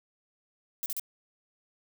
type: noise bursts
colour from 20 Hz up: violet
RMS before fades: -33 dBFS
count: 3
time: 0.83-0.996 s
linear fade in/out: 0 ms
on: 30 ms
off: 38 ms
effects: none